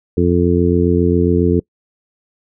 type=harmonic tone; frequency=87.31 Hz; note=F2; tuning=in tune; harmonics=1 / 2 / 3 / 4 / 5; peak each=-17 / -17 / -17 / -17 / -17 dBFS; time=0.17-1.6 s; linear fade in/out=5 ms; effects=noise-tail reverb RT60 0.1 s tail -25 dB re dry